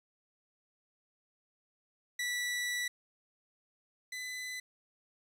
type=tone pair in turn; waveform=sawtooth; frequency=1959 / 2006 Hz; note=B6 / B6; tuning=-15 / +26 cents; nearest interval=unison; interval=41 cents; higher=second; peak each=-29 / -35 dBFS; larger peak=first; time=2.19-2.88 / 4.12-4.6 s; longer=first; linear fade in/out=5 ms; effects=low-pass 12000 Hz 12 dB/octave + 11-bit